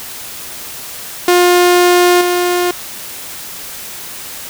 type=tone with level steps; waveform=sawtooth; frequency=355.1 Hz; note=F4; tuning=29 cents sharp; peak=-3 / -8 dBFS; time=1.28-2.71 s; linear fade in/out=2 ms; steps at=2.21 s; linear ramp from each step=2 ms; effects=white hiss -28 dBFS RMS until 4.49 s